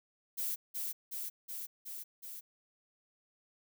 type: noise with echo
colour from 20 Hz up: violet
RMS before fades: -36 dBFS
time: 0.37-0.56 s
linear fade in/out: 20 ms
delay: 370 ms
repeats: 5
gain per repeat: -2 dB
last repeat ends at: 2.41 s
effects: none